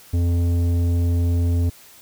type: tone with tanh clipping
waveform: sine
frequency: 86.2 Hz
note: F2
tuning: 22 cents flat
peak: -18 dBFS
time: 0.13-1.7 s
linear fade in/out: 10 ms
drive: 11 dB
effects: white hiss -47 dBFS RMS until 2.01 s